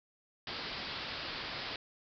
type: low-pass noise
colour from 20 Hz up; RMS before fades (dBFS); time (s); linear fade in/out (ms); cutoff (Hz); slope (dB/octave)
white; -41; 0.47-1.76; 2; 5000; 96
effects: none